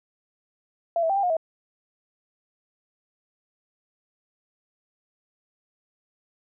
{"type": "tone with pitch steps", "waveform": "sine", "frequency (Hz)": [678, 652, 782, 797, 716, 646], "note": ["E5", "E5", "G5", "G5", "F5", "E5"], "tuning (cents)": [49, -19, -4, 28, 43, -35], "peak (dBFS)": -20, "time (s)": [0.96, 1.368], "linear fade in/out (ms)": 2, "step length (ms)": 68, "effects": []}